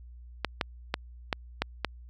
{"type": "clicks", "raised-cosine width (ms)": 0.3, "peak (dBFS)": -10, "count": 6, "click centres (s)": [0.447, 0.612, 0.941, 1.328, 1.62, 1.847], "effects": ["added 60 Hz sine -45 dBFS peak until 2.09 s"]}